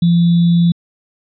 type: tone with sample-and-hold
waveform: sine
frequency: 171.3 Hz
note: F3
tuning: 33 cents flat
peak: -8 dBFS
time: 0.02-0.72 s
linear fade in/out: 5 ms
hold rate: 3675 Hz
effects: resampled to 11025 Hz